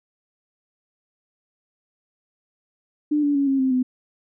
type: tone with pitch steps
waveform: sine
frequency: 297.8 / 288.5 / 279.5 / 270.7 / 262.3 / 254.1 Hz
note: D4 / D4 / C#4 / C#4 / C4 / B3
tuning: +24 / -31 / +14 / -41 / +4 / +49 cents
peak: -17 dBFS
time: 3.11-3.83 s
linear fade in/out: 10 ms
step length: 120 ms
effects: none